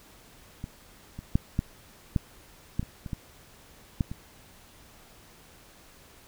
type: clicks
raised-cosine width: 5 ms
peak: -22 / -25 / -9 / -12 / -11 / -14 / -25 / -25 / -19 / -12 / -23 dBFS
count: 11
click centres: 0.641 / 1.19 / 1.355 / 1.591 / 2.162 / 2.795 / 2.829 / 3.062 / 3.132 / 4.008 / 4.115 s
effects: pink hiss -54 dBFS RMS until 6.27 s